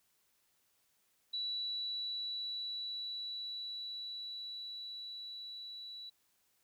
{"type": "tone with level ramp", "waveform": "sine", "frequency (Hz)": 3938, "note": "B7", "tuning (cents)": -6, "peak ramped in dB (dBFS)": [-35, -45], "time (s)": [1.33, 6.1], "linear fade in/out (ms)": 10, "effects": ["white hiss -75 dBFS RMS until 6.63 s"]}